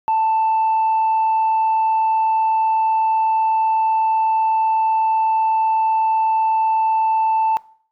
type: tone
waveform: sine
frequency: 884 Hz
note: A5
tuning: 8 cents sharp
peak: -13 dBFS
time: 0.08-7.57 s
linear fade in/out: 0 ms
effects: noise-tail reverb RT60 0.5 s tail -21 dB re dry + tanh soft clip ceiling -12 dBFS